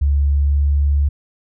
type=tone with pitch glide; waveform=sine; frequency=71 to 71.54 Hz; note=C#2 to D2; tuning=+42 to -45 cents; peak=-12 dBFS; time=0.01-1.09 s; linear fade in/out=10 ms; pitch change=+13 cents; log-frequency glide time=0.32-0.63 s; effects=none